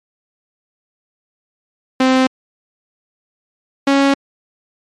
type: tone pair in turn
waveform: sawtooth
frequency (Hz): 260 / 276.5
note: C4 / C#4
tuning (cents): -11 / -4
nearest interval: minor second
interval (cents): 107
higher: second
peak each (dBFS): -6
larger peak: neither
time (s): 2-2.27 / 3.87-4.14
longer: neither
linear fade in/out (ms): 5
effects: low-pass 5000 Hz 12 dB/octave + MP3 64 kbps

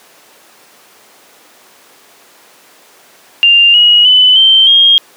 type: tone with pitch steps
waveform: sine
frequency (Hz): 2794 / 2899 / 3008 / 3122 / 3239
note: F7 / F#7 / F#7 / G7 / G#7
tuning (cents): 0 / -36 / +28 / -8 / -44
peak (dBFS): -3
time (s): 3.43-4.98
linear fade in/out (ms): 0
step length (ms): 310
effects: pink hiss -42 dBFS RMS until 5.16 s + high-pass 400 Hz 12 dB/octave

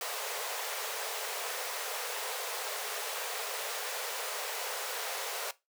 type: high-pass noise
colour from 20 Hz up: pink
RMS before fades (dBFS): -37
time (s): 0.01-5.51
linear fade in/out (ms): 2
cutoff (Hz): 420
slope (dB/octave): 96
effects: noise-tail reverb RT60 0.2 s tail -17 dB re dry

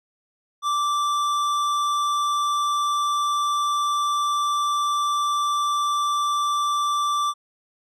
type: tone with tanh clipping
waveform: sine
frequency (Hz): 1171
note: D6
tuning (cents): -5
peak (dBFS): -22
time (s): 0.62-7.34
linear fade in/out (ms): 50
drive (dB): 14
effects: none

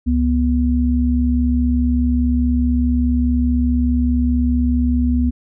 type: tone pair together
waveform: sine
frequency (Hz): 69.48 / 244.7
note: C#2 / B3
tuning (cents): +5 / -16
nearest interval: octave + minor seventh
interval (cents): 2179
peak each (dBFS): -16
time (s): 0.06-5.31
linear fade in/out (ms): 20
effects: none

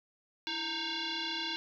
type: tone with frequency modulation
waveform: sine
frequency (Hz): 329.6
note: E4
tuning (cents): 0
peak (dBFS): -33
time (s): 0.47-1.56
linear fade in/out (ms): 0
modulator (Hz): 625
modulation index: 6.8
effects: none

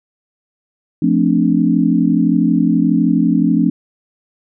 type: chord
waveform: sine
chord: D minor seventh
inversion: first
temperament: equal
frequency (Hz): 174.61 / 220 / 261.6 / 293.7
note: F3 / A3 / C4 / D4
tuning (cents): 0 / 0 / 0 / 0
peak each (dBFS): -16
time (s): 1.02-3.7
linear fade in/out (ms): 5
effects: none

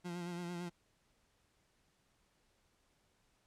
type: tone with vibrato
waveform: 30% pulse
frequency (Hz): 174.61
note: F3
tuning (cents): 0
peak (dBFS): -38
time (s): 0.04-0.7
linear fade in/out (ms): 20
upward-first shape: sine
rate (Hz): 8.9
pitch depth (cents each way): 38
effects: pink hiss -75 dBFS RMS until 3.46 s + low-pass 10000 Hz 12 dB/octave

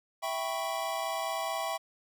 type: chord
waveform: square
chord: C# half-diminished seventh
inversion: first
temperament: equal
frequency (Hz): 659.3 / 784 / 987.8 / 1108.7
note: E5 / G5 / B5 / C#6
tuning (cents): 0 / 0 / 0 / 0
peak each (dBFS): -36 / -37 / -40 / -39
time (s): 0.22-1.78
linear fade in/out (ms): 20
effects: none

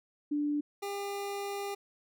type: tone pair in turn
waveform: sine / 25% pulse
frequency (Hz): 293.7 / 401.5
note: D4 / G4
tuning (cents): 0 / +41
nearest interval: perfect fourth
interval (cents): 541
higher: second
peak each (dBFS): -28 / -31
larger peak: first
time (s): 0.31-0.61 / 0.82-1.75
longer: second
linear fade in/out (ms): 10
effects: none

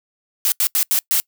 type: noise bursts at uneven times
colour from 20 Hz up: blue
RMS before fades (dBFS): -17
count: 5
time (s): 0.45-0.52 / 0.6-0.67 / 0.75-0.83 / 0.91-0.99 / 1.11-1.2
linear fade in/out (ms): 0
effects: noise-tail reverb RT60 0.1 s tail -25 dB re dry

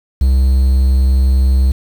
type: tone with quantisation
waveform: triangle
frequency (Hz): 65.8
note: C2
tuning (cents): +10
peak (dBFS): -6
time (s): 0.21-1.72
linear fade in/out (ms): 5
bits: 6
effects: none

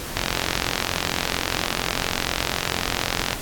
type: click train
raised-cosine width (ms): 0.2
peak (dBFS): -3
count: 141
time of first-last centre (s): 0.17-3.33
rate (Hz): 44.3
effects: pink hiss -32 dBFS RMS until 3.41 s + AAC 64 kbps

